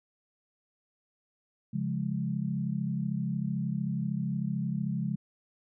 sine chord, Db major, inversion none, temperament equal, 138.59 / 174.61 / 207.7 Hz, Db3 / F3 / Ab3, 0 / 0 / 0 cents, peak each -33 dBFS, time 1.73-5.16 s, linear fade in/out 10 ms, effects none

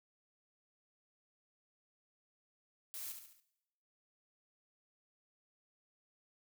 blue noise with echo, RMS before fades -45 dBFS, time 2.94-3.12 s, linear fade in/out 0 ms, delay 70 ms, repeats 4, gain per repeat -6 dB, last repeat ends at 3.4 s, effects noise-tail reverb RT60 0.9 s tail -19 dB re dry

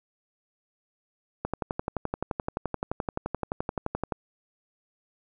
click train, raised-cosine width 1 ms, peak -14 dBFS, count 32, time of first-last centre 1.45-4.122 s, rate 11.6 Hz, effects none

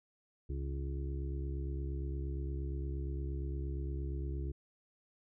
harmonic tone, 68.6 Hz, C#2, 17 cents flat, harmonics 1 / 2 / 4 / 5 / 6, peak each -36 / -43 / -51 / -47 / -52 dBFS, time 0.49-4.52 s, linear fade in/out 10 ms, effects none

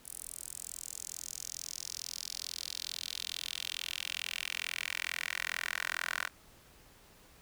10% pulse tone with high-pass filter sweep, 42.28 Hz, E1, 45 cents sharp, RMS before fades -40 dBFS, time 0.03-6.3 s, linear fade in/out 50 ms, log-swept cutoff 9500 to 1500 Hz, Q 2.6, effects pink hiss -60 dBFS RMS until 7.41 s

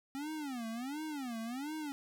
square tone with vibrato, 265.1 Hz, C4, 23 cents sharp, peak -39 dBFS, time 0.15-1.92 s, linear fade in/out 0 ms, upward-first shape sine, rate 1.4 Hz, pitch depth 290 cents each way, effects 11-bit

